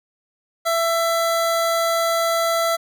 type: tone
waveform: 25% pulse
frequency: 667 Hz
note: E5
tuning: 20 cents sharp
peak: -14 dBFS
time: 0.65-2.77 s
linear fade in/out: 20 ms
effects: none